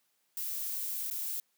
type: noise with dropouts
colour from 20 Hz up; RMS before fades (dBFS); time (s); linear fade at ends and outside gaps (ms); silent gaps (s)
violet; -36; 0.37-1.4; 1; 1.101-1.11
effects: white hiss -75 dBFS RMS until 1.57 s + high-pass 150 Hz 12 dB/octave